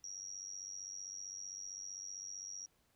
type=tone with amplitude modulation; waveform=sine; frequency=5690 Hz; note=F8; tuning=31 cents sharp; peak=-40 dBFS; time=0.04-2.66 s; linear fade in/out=2 ms; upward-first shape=sine; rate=95.5 Hz; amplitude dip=90%; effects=pink hiss -75 dBFS RMS until 2.95 s